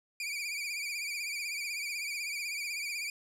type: tone with vibrato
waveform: sawtooth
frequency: 2349 Hz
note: D7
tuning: in tune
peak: -31 dBFS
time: 0.2-3.1 s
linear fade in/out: 2 ms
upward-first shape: triangle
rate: 16 Hz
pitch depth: 93 cents each way
effects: low-pass 12000 Hz 12 dB/octave